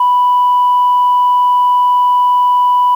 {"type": "tone", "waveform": "sine", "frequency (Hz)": 987.8, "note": "B5", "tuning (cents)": 0, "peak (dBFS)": -6, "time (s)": [0, 2.95], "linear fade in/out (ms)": 5, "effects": ["tanh soft clip ceiling -4 dBFS", "7-bit"]}